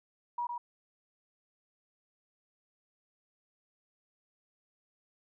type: tone with echo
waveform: sine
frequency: 960 Hz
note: B5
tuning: 49 cents flat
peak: -31 dBFS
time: 0.38-0.47 s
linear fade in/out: 5 ms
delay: 110 ms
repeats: 1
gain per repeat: -4 dB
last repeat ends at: 0.58 s
effects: none